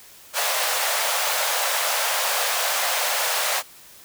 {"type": "high-pass noise", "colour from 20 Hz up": "pink", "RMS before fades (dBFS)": -23, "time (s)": [0.33, 3.63], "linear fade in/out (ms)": 50, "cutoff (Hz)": 540, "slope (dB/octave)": 48, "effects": ["white hiss -47 dBFS RMS until 4.04 s"]}